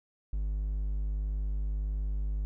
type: tone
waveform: triangle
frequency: 50.8 Hz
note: G#1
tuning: 38 cents flat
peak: -27 dBFS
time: 0.33-2.45 s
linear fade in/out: 0 ms
effects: none